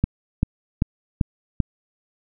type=click train; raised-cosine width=5 ms; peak=-5 dBFS; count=5; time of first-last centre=0.04-1.603 s; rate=2.56 Hz; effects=none